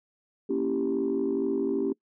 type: chord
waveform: sine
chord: A# diminished seventh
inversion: none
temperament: equal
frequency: 233.1 / 277.2 / 329.6 / 392 Hz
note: A#3 / C#4 / E4 / G4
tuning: 0 / 0 / 0 / 0 cents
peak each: -32 / -28 / -32 / -27 dBFS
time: 0.49-1.93 s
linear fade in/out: 10 ms
effects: noise-tail reverb RT60 0.1 s tail -24 dB re dry + tanh soft clip ceiling -18 dBFS